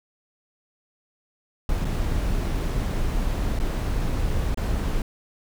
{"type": "noise with dropouts", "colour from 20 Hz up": "brown", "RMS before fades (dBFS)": -24, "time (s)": [1.69, 5.02], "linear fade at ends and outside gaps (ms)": 2, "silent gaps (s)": [[1.847, 1.851], [3.59, 3.599], [4.545, 4.573]], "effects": []}